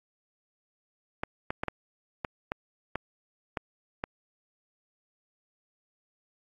clicks, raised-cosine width 0.5 ms, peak -15 dBFS, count 9, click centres 1.235 / 1.505 / 1.635 / 1.683 / 2.248 / 2.519 / 2.956 / 3.572 / 4.039 s, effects AAC 32 kbps

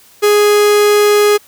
45% pulse tone, 415.3 Hz, G#4, in tune, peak -7 dBFS, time 0.22-1.38 s, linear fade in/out 20 ms, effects white hiss -45 dBFS RMS until 1.47 s

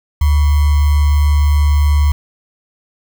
sine tone with sample-and-hold, 73.42 Hz, D2, in tune, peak -8 dBFS, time 0.21-2.12 s, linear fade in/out 5 ms, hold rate 1050 Hz, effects none

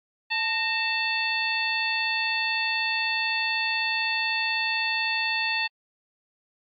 harmonic tone with a mistuned harmonic, 884 Hz, A5, 8 cents sharp, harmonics 1 / 2 / 3 / 4 / 5, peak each -32 / -29 / -27 / -34 / -32 dBFS, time 0.3-5.68 s, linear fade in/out 20 ms, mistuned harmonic 2, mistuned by +74 cents, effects AAC 64 kbps

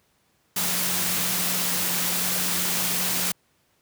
sine tone in noise, 180 Hz, F#3, 47 cents flat, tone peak -35 dBFS, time 0.56-3.32 s, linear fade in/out 5 ms, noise white, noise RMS -25 dBFS, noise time 0.56-3.32 s, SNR -13 dB, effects pink hiss -66 dBFS RMS until 3.81 s + high-pass 80 Hz 12 dB/octave

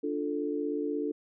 sine chord, D minor, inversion none, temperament equal with one note detuned, 293.7 / 350.2 / 440 Hz, D4 / F4 / A4, 0 / +5 / 0 cents, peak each -32 / -36 / -33 dBFS, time 0.03-1.12 s, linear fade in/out 10 ms, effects none

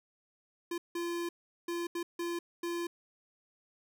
square tone bursts at uneven times, 343.4 Hz, F4, 29 cents flat, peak -34 dBFS, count 6, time 0.71-0.78 / 0.95-1.29 / 1.68-1.87 / 1.95-2.03 / 2.19-2.39 / 2.63-2.87 s, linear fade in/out 5 ms, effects none

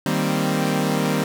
sawtooth chord, C minor seventh, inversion first, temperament equal, 155.56 / 196 / 233.1 / 261.6 Hz, Eb3 / G3 / Bb3 / C4, 0 / 0 / 0 / 0 cents, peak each -20 / -20 / -23 / -21 dBFS, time 0.06-1.24 s, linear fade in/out 2 ms, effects none

